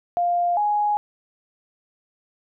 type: tone pair in turn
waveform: sine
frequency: 700 / 832.4 Hz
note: F5 / G#5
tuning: +4 / +4 cents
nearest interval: minor third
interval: 300 cents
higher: second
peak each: -18 dBFS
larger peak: neither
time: 0.17-0.57 / 0.57-0.97 s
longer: neither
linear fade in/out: 0 ms
effects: none